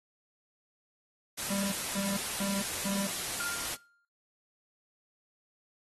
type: noise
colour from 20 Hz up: white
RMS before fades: -35 dBFS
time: 1.37-3.76 s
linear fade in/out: 20 ms
type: tone bursts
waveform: square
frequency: 197.8 Hz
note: G3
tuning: 16 cents sharp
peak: -33 dBFS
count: 4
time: 1.5-3.07 s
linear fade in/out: 5 ms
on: 220 ms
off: 230 ms
type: tone with exponential decay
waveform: triangle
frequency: 1400 Hz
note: F6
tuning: 4 cents sharp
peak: -32 dBFS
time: 3.4-4.05 s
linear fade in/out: 1 ms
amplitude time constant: 140 ms
effects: noise-tail reverb RT60 0.3 s tail -21 dB re dry + AAC 32 kbps